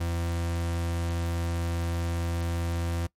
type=tone; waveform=40% pulse; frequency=84.9 Hz; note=F2; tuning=48 cents flat; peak=-26 dBFS; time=0-3.07 s; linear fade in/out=10 ms; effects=noise-tail reverb RT60 0.1 s tail -21 dB re dry + MP3 64 kbps